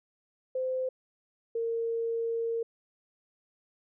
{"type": "tone pair in turn", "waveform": "sine", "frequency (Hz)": [516, 459.7], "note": ["C5", "A#4"], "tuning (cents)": [-24, -24], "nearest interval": "major second", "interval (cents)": 200, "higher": "first", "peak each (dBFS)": -28, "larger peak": "neither", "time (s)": [[0.55, 0.89], [1.55, 2.63]], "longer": "second", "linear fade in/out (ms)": 5, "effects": []}